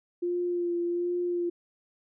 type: tone with vibrato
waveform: sine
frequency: 349.2 Hz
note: F4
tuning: in tune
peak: -26 dBFS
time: 0.22-1.5 s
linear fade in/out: 10 ms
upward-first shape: sine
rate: 1.3 Hz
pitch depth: 20 cents each way
effects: none